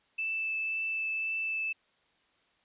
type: tone with vibrato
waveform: sine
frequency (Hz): 2637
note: E7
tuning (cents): 0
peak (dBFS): -30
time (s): 0.18-1.73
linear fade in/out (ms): 10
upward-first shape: triangle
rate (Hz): 1.9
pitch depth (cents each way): 8
effects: white hiss -69 dBFS RMS until 2.64 s + resampled to 8000 Hz